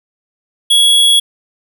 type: tone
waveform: square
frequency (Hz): 3343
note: G#7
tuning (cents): +11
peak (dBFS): -7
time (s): 0.7-1.2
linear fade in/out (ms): 10
effects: none